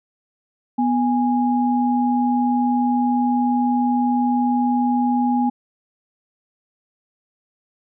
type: tone pair together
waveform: sine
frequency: 246.5 / 825.5 Hz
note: B3 / G#5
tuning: -3 / -11 cents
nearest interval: octave + major sixth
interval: 2092 cents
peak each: -17 / -21 dBFS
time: 0.78-5.5 s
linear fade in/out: 10 ms
effects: none